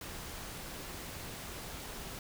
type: noise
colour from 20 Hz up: pink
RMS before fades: -44 dBFS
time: 0.01-2.19 s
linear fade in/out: 2 ms
effects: none